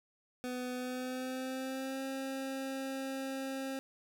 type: tone with pitch glide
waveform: 25% pulse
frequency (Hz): 250 to 267.9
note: B3 to C4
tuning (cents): +21 to +41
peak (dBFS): -33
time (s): 0.44-3.79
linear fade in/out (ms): 0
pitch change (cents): +120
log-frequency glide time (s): 0.73-2.02
effects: none